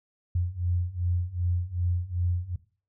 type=beating tone pair; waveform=sine; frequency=86.9 / 89.5 Hz; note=F2 / F2; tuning=-8 / +43 cents; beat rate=2.6 Hz; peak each=-29 / -27 dBFS; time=0.35-2.56 s; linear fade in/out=5 ms; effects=noise-tail reverb RT60 0.4 s tail -18 dB re dry